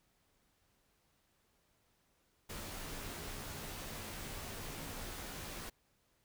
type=noise with comb filter; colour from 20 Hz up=pink; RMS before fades=-45 dBFS; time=2.49-5.7 s; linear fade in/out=10 ms; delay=16 ms; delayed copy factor=-0.55; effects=pink hiss -75 dBFS RMS until 6.24 s